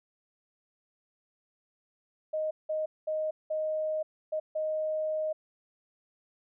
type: tone bursts at uneven times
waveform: sine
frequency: 622.3 Hz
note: D#5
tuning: in tune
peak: -28 dBFS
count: 6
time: 2.33-2.51 / 2.69-2.86 / 3.07-3.31 / 3.5-4.03 / 4.32-4.4 / 4.55-5.33 s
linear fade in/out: 10 ms
effects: none